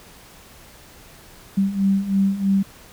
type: beating tone pair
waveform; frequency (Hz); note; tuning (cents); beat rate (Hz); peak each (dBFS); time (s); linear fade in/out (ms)
sine; 193.5 / 196.6; G3 / G3; -22 / +5; 3.1; -22 / -18; 1.57-2.63; 10
effects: pink hiss -46 dBFS RMS until 2.92 s